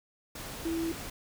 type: tone in noise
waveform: sine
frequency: 329.6 Hz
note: E4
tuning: in tune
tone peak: -29 dBFS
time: 0.65-0.92 s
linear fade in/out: 5 ms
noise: pink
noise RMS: -41 dBFS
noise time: 0.35-1.1 s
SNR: +9 dB
effects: none